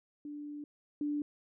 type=tone pair in turn; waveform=sine; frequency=293.7 / 293.7 Hz; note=D4 / D4; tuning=0 / 0 cents; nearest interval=unison; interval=0 cents; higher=neither; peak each=-40 / -31 dBFS; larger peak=second; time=0.25-0.64 / 1.01-1.22 s; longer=first; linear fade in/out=2 ms; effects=none